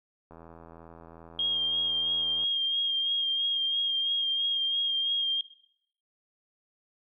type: click train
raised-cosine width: 1 ms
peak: -34 dBFS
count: 177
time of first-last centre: 0.31-2.438 s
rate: 82.7 Hz
type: tone with vibrato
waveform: sine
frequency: 3230 Hz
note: G#7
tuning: 49 cents flat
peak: -25 dBFS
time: 1.39-5.41 s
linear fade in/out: 2 ms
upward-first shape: sine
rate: 3 Hz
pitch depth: 25 cents each way
effects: noise-tail reverb RT60 0.7 s tail -18 dB re dry